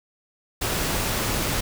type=noise; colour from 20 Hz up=pink; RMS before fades=-25 dBFS; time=0.61-1.61 s; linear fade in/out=10 ms; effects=none